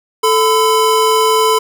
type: tone pair together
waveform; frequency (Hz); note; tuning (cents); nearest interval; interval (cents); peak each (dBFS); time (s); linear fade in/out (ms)
square; 439.3 / 1010.4; A4 / B5; -3 / +39; octave + major second; 1442; -13; 0.23-1.59; 10
effects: none